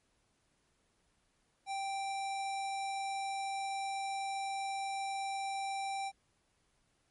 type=tone; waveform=square; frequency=784 Hz; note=G5; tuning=in tune; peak=-36 dBFS; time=1.66-6.12 s; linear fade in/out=50 ms; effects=pink hiss -75 dBFS RMS until 7.1 s + MP3 48 kbps